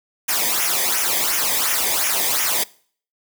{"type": "noise with flanger", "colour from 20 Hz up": "white", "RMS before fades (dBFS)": -20, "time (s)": [0.28, 2.64], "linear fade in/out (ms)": 10, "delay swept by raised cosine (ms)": [0.23, 0.74], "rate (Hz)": 2.8, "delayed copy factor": -0.75, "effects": ["noise-tail reverb RT60 0.5 s tail -22 dB re dry"]}